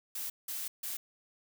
blue noise bursts at uneven times, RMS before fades -38 dBFS, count 3, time 0.15-0.3 / 0.48-0.68 / 0.83-0.97 s, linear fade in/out 5 ms, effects none

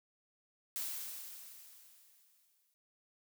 blue noise with exponential decay, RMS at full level -38 dBFS, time 0.76-2.74 s, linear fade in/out 0 ms, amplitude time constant 430 ms, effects none

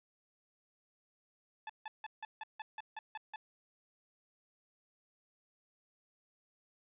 sawtooth tone bursts, 869 Hz, A5, 22 cents flat, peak -37 dBFS, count 10, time 1.67-3.36 s, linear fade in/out 2 ms, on 25 ms, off 160 ms, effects resampled to 8000 Hz

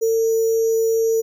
sine tone with sample-and-hold, 451.2 Hz, A4, 44 cents sharp, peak -15 dBFS, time 0.01-1.22 s, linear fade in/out 20 ms, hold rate 6300 Hz, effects none

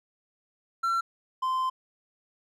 triangle tone pair in turn, 1355 / 1036.3 Hz, E6 / C6, +47 / -17 cents, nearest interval perfect fourth, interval 464 cents, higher first, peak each -22 / -23 dBFS, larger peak first, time 0.83-1.01 / 1.42-1.7 s, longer second, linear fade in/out 10 ms, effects none

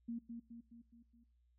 sine tone with echo, 233.1 Hz, A#3, in tune, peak -39 dBFS, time 0.08-0.19 s, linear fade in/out 10 ms, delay 210 ms, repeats 5, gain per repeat -5 dB, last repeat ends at 1.24 s, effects noise-tail reverb RT60 0.5 s tail -20 dB re dry + added 60 Hz sine -70 dBFS peak until 1.58 s

